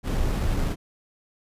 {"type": "noise with sample-and-hold", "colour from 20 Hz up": "brown", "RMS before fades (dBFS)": -24, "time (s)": [0.03, 0.76], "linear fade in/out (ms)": 50, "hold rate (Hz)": 6300, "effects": ["resampled to 32000 Hz"]}